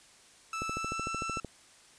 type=tone with pitch glide; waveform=30% pulse; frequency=1317 to 1332.3 Hz; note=E6 to E6; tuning=-2 to +18 cents; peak=-31 dBFS; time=0.53-1.4 s; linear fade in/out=2 ms; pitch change=+20 cents; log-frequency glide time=0.69-1.06 s
type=click train; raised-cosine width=2 ms; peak=-24 dBFS; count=12; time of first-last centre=0.62-1.447 s; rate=13.3 Hz
effects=white hiss -58 dBFS RMS until 1.98 s + resampled to 22050 Hz